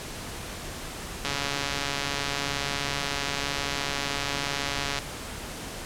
click train, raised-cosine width 0.2 ms, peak -11 dBFS, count 528, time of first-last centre 1.25-4.988 s, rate 141 Hz, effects pink hiss -37 dBFS RMS until 5.85 s + low-pass 11000 Hz 12 dB/octave

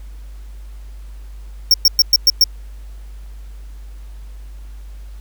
square tone bursts, 5500 Hz, F8, 27 cents flat, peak -7 dBFS, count 6, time 1.71-2.44 s, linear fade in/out 2 ms, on 30 ms, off 110 ms, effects added 50 Hz sine -31 dBFS peak until 5.2 s + pink hiss -52 dBFS RMS until 5.2 s

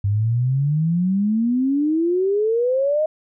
sine exponential sweep, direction up, 98 to 631 Hz, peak -16 dBFS, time 0.04-3.06 s, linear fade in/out 5 ms, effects none

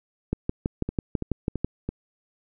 two click trains, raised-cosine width 3 ms, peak -15 / -11 dBFS, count 4 / 9, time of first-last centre 0.89-1.89 / 0.33-1.646 s, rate 3 / 6.08 Hz, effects none

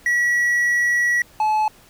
triangle tone pair in turn, 1931 / 860.2 Hz, B6 / A5, -39 / -39 cents, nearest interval octave + major second, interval 1400 cents, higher first, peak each -14 dBFS, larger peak neither, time 0.06-1.22 / 1.4-1.68 s, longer first, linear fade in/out 2 ms, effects pink hiss -50 dBFS RMS until 1.89 s

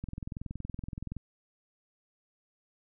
click train, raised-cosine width 5 ms, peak -25 dBFS, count 25, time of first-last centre 0.04-1.167 s, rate 21.3 Hz, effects none

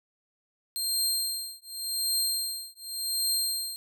20% pulse tone with tremolo, 4186 Hz, C8, in tune, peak -18 dBFS, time 0.76-3.76 s, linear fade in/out 0 ms, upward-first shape triangle, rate 0.88 Hz, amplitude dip 100%, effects none

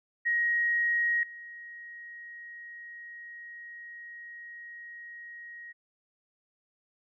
sine tone with level steps, 1887 Hz, A#6, 21 cents sharp, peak -24 / -42 dBFS, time 0.25-5.73 s, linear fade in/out 20 ms, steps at 1.23 s, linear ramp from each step 2 ms, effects none

